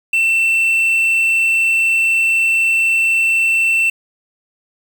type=tone with quantisation; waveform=triangle; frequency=2684 Hz; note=E7; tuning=31 cents sharp; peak=-10 dBFS; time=0.13-3.9 s; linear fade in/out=5 ms; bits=6; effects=none